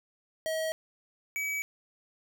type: tone pair in turn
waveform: square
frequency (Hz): 638 / 2282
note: D#5 / C#7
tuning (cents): +43 / +50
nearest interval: octave + minor seventh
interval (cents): 2207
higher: second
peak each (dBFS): -30 / -31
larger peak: first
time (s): 0.46-0.72 / 1.36-1.62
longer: neither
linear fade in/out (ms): 0
effects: none